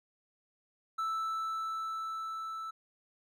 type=tone with level ramp; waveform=triangle; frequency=1318.5 Hz; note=E6; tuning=in tune; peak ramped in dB=-29 to -36 dBFS; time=0.98-2.71 s; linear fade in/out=10 ms; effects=none